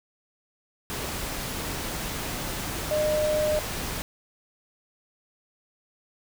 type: tone in noise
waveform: sine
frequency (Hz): 609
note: D#5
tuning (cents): -37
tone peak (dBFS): -22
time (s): 2.91-3.59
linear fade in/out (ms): 0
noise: pink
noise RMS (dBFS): -32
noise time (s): 0.9-4.02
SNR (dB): +7
effects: none